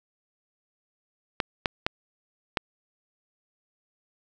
clicks, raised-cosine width 0.3 ms, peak -7 dBFS, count 4, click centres 1.402 / 1.658 / 1.865 / 2.572 s, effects none

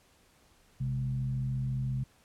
sine tone with frequency modulation, 130 Hz, C3, 11 cents flat, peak -29 dBFS, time 0.8-2.04 s, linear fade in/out 10 ms, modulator 74.2 Hz, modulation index 0.5, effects pink hiss -64 dBFS RMS until 2.24 s + low-pass 12000 Hz 12 dB/octave

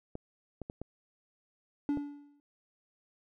clicks, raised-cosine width 2 ms, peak -26 dBFS, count 5, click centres 0.154 / 0.617 / 0.699 / 0.816 / 1.973 s
triangle tone with exponential decay, 288.2 Hz, D4, 33 cents flat, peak -24 dBFS, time 1.89-2.4 s, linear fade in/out 1 ms, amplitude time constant 110 ms
effects none

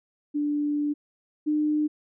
sine tone pair in turn, 293.7 / 301.8 Hz, D4 / D4, 0 / +47 cents, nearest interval unison, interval 47 cents, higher second, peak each -23 / -21 dBFS, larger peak second, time 0.34-0.94 / 1.46-1.88 s, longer first, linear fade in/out 20 ms, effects none

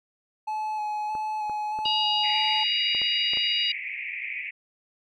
triangle tone with vibrato, 853 Hz, G#5, 46 cents sharp, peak -25 dBFS, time 0.47-2.64 s, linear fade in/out 10 ms, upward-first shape square, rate 1.6 Hz, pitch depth 15 cents each way
clicks, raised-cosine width 1 ms, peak -26 dBFS, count 8, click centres 1.152 / 1.497 / 1.789 / 1.857 / 2.949 / 3.017 / 3.335 / 3.372 s
harmonic tone, 955 Hz, A#5, 42 cents sharp, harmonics 3 / 4 / 5, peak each -24 / -30 / -31 dBFS, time 1.85-3.72 s, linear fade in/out 5 ms
white band-pass noise, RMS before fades -34 dBFS, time 2.23-4.51 s, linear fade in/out 10 ms, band 2000 to 2500 Hz, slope 96 dB/octave
effects none

